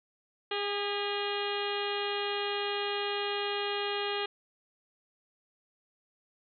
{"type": "harmonic tone with a mistuned harmonic", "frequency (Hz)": 407.8, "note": "G#4", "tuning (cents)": -32, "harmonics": [1, 2, 3, 4, 5, 6, 7, 8, 9, 10], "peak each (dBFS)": [-34, -38, -40, -42, -42, -42, -40, -39, -46, -45], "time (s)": [0.51, 4.26], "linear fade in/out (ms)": 5, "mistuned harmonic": 5, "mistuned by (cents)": -61, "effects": []}